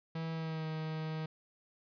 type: tone with pitch glide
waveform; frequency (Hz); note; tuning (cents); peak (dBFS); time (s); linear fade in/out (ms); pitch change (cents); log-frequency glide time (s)
45% pulse; 162.6 to 157.61; E3 to D#3; -23 to +23; -36; 0.15-1.26; 5; -54; 0.33-0.67
effects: resampled to 11025 Hz + 13-bit